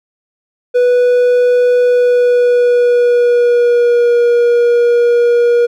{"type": "tone with pitch glide", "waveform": "triangle", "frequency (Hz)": [492.2, 477.1], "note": ["B4", "A#4"], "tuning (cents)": [-6, 40], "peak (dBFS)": -5, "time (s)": [0.74, 5.67], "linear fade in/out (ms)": 20, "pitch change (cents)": -54, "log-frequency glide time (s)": [1.82, 4.19], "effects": []}